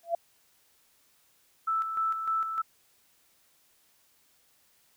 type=tone with exponential growth; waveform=sine; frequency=679 Hz; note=F5; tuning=49 cents flat; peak=-21 dBFS; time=0.03-0.15 s; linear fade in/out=5 ms; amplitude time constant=26 ms
type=tone with tremolo; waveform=sine; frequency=1318.5 Hz; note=E6; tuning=in tune; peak=-25 dBFS; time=1.67-2.62 s; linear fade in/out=10 ms; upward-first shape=square; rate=3.3 Hz; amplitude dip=50%
effects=white hiss -66 dBFS RMS until 4.96 s